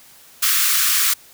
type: high-pass noise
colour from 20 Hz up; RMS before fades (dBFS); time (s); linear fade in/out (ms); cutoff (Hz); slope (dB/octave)
white; -17; 0.42-1.14; 10; 1100; 96
effects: white hiss -47 dBFS RMS until 1.33 s